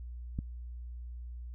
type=click; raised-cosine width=5 ms; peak=-22 dBFS; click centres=0.389 s; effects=added 60 Hz sine -40 dBFS peak until 1.54 s